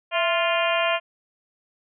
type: harmonic tone with a mistuned harmonic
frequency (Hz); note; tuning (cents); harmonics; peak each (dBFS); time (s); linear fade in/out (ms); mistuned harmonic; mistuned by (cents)
349.2; F4; 0; 2 / 3 / 4 / 5 / 6 / 7 / 8 / 9; -23 / -27 / -30 / -31 / -33 / -28 / -29 / -33; 0.11-1; 50; 2; -78
effects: none